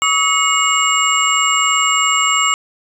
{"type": "tone cluster", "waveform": "sine", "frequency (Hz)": [1136, 1279, 2194, 2879, 7470], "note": ["C#6", "D#6", "C#7", "F#7", "A#8"], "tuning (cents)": [42, 47, -18, -48, 3], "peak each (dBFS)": -18, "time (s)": [0.02, 2.54], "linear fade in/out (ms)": 0, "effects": ["tanh soft clip ceiling -2 dBFS"]}